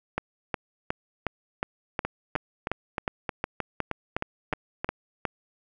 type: two click trains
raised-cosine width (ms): 0.5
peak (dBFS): -11 / -13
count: 15 / 10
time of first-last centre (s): 0.18-5.252 / 2.05-4.845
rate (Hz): 2.76 / 3.22
effects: none